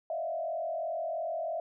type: tone with frequency modulation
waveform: sine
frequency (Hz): 659.3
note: E5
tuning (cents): 0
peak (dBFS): -31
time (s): 0.1-1.6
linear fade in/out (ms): 2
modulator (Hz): 43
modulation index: 1.1
effects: none